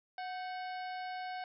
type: harmonic tone with a mistuned harmonic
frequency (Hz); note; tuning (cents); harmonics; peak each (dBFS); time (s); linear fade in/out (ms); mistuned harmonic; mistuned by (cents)
736; F#5; -9; 1 / 2 / 3 / 4 / 5 / 6 / 7; -39 / -47 / -51 / -56 / -59 / -55 / -61; 0.18-1.44; 2; 2; +90
effects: none